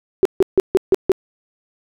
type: tone bursts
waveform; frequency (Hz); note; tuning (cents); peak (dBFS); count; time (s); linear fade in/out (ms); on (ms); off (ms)
sine; 380.4; F#4; +48; -8; 6; 0.23-1.118; 0; 23; 150
effects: none

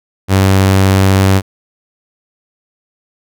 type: tone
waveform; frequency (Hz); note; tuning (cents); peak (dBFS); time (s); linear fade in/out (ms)
sawtooth; 96.2; G2; -32; -3; 0.28-1.42; 50
effects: none

